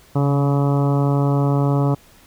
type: harmonic tone with a mistuned harmonic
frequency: 141.5 Hz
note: C#3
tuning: 36 cents sharp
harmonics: 1 / 2 / 3 / 4 / 5 / 6 / 7 / 8 / 9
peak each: -16 / -22 / -26 / -28 / -30 / -32 / -33 / -34 / -35 dBFS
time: 0.15-1.95 s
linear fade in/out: 10 ms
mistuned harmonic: 1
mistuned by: -25 cents
effects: pink hiss -50 dBFS RMS until 2.26 s